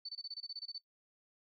sine tone bursts, 4511 Hz, C#8, 29 cents sharp, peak -40 dBFS, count 12, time 0.05-0.782 s, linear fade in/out 5 ms, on 39 ms, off 24 ms, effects noise-tail reverb RT60 0.1 s tail -23 dB re dry

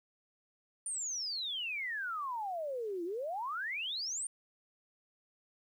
sine exponential two-way sweep, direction down then up, 9250 to 330.9 to 9250 Hz, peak -35 dBFS, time 0.86-4.27 s, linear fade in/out 2 ms, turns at 3.04 s, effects 11-bit

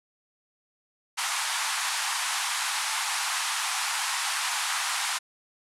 pink band-pass noise, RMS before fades -29 dBFS, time 1.17-5.19 s, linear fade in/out 20 ms, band 820 to 11000 Hz, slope 48 dB/octave, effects none

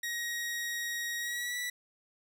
sawtooth tone with pitch glide, 1889 to 1956.7 Hz, A#6 to B6, +22 to -17 cents, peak -30 dBFS, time 0.03-1.7 s, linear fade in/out 5 ms, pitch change +61 cents, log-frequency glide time 1.19-1.58 s, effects none

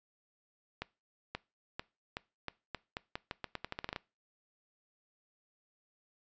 accelerating click train, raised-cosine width 0.3 ms, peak -21 dBFS, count 18, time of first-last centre 0.82-3.962 s, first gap 530 ms, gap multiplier 0.84, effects noise-tail reverb RT60 0.3 s tail -22 dB re dry + resampled to 16000 Hz

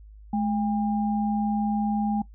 sine tone pair together, 213 / 804.2 Hz, G#3 / G5, +44 / +44 cents, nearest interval octave + major seventh, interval 2300 cents, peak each -23 / -29 dBFS, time 0.33-2.22 s, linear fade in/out 5 ms, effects noise-tail reverb RT60 0.1 s tail -18 dB re dry + added 52 Hz sine -44 dBFS peak until 2.34 s

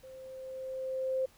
sine tone with level ramp, 523.3 Hz, C5, in tune, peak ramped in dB -47 to -27 dBFS, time 0.03-1.26 s, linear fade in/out 10 ms, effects pink hiss -62 dBFS RMS until 1.37 s

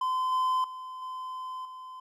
triangle tone with level steps, 1026 Hz, C6, 34 cents flat, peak -24 / -22 / -36 / -33 / -39 dBFS, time 0.01-2 s, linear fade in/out 5 ms, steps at 0.32 / 0.64 / 1.02 / 1.65 s, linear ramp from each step 2 ms, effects none

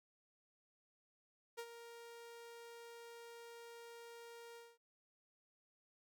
sawtooth tone with ADSR envelope, 467.6 Hz, A#4, 5 cents sharp, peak -39 dBFS, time 1.57-4.78 s, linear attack 21 ms, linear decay 61 ms, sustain -10 dB, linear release 220 ms, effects none

